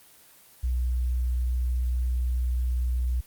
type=tone; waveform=sine; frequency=61.74 Hz; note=B1; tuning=in tune; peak=-23 dBFS; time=0.63-3.21 s; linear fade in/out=10 ms; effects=white hiss -54 dBFS RMS until 3.26 s + Opus 24 kbps